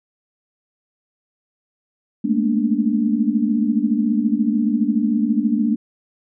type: tone cluster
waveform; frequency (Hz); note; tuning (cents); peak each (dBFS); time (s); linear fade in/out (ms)
sine; 210 / 222.4 / 236.7 / 291.5; G#3 / A3 / A#3 / D4; +19 / +19 / +27 / -13; -22 / -20 / -21 / -22; 2.24-5.76; 10
effects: none